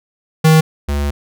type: tone pair in turn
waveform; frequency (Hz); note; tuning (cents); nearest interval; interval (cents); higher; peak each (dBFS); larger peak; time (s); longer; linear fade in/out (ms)
square; 158.2 / 71.7; D#3 / D2; +29 / -41; octave + major second; 1370; first; -7 / -16; first; 0.44-0.61 / 0.88-1.11; second; 10
effects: none